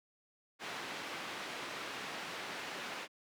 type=low-pass noise; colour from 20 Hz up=white; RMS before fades=-43 dBFS; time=0.59-3.08 s; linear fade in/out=50 ms; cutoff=2700 Hz; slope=12 dB/octave; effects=high-pass 200 Hz 12 dB/octave